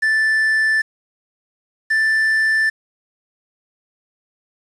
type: tone pair in turn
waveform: triangle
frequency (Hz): 1760 / 1766.4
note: A6 / A6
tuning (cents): 0 / +6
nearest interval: unison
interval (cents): 6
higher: second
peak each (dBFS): -12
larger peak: neither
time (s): 0.02-0.82 / 1.9-2.7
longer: neither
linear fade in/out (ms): 10
effects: resampled to 24000 Hz + 7-bit